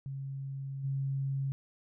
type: tone with level steps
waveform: sine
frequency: 136.4 Hz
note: C#3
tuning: 28 cents flat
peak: -36 / -30 dBFS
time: 0.06-1.52 s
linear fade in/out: 0 ms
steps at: 0.83 s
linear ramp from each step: 20 ms
effects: none